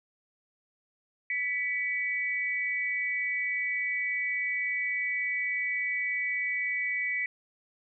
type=tone pair together; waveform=sine; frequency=1975.5 / 2270 Hz; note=B6 / C#7; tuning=0 / +41 cents; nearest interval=major second; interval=241 cents; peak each=-30 / -31 dBFS; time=1.3-7.26 s; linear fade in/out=2 ms; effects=none